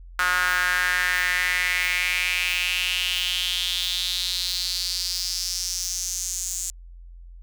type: tone with high-pass filter sweep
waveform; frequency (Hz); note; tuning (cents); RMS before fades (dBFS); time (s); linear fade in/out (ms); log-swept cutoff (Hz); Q
sawtooth; 180.3; F#3; -45; -25; 0.19-6.7; 0; 1400 to 7200; 4.8
effects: added 43 Hz sine -40 dBFS peak until 7.42 s